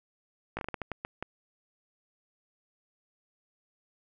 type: slowing click train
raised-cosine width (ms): 0.5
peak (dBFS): -19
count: 10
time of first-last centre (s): 0.57-1.226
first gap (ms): 18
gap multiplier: 1.33
effects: none